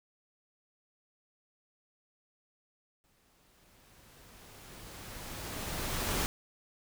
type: noise with exponential growth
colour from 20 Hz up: pink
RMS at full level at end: -31 dBFS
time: 3.04-6.26 s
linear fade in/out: 0 ms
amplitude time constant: 700 ms
effects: none